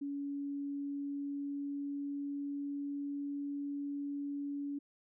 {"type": "tone with pitch glide", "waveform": "sine", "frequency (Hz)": [282.6, 284.4], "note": ["C#4", "C#4"], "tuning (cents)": [34, 45], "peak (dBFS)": -36, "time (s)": [0.01, 4.79], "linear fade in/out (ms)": 10, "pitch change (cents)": 11, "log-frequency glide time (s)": [0.71, 3.5], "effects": []}